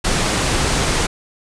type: low-pass noise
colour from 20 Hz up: pink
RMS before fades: -18 dBFS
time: 0.04-1.07 s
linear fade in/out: 10 ms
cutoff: 9700 Hz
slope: 48 dB/octave
effects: none